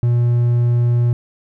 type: tone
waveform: triangle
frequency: 120 Hz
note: B2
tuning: 49 cents flat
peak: -10 dBFS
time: 0.03-1.13 s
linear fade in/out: 0 ms
effects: none